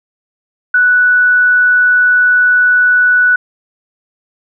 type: tone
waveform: sine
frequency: 1480 Hz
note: F#6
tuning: in tune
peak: -6 dBFS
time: 0.74-3.36 s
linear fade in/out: 5 ms
effects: none